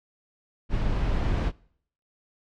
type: noise with level ramp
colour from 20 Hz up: brown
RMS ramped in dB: -26 to -23 dBFS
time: 0.69-1.52 s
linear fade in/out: 50 ms
effects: noise-tail reverb RT60 0.6 s tail -23 dB re dry + low-pass 4000 Hz 12 dB/octave